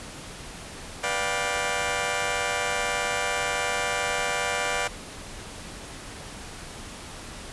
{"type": "chord", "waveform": "15% pulse", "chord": "G dominant seventh", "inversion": "first", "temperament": "just", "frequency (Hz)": [490, 588, 705.6, 784], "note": ["B4", "D5", "F5", "G5"], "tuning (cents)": [-14, 2, 18, 0], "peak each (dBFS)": [-25, -24, -25, -25], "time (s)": [1.03, 4.88], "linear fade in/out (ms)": 10, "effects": ["pink hiss -40 dBFS RMS until 7.52 s", "resampled to 24000 Hz"]}